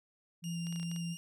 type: tone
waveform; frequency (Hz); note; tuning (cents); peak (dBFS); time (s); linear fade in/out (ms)
sine; 168.7; E3; +40; -35; 0.42-1.17; 50
type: tone with vibrato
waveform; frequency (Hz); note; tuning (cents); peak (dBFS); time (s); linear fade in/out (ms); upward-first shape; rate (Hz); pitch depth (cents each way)
20% pulse; 2814; F7; +12; -40; 0.44-1.17; 0; square; 4.4; 12
type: clicks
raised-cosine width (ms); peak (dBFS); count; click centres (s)
0.2; -33; 7; 0.669 / 0.726 / 0.76 / 0.798 / 0.83 / 0.915 / 0.962
effects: none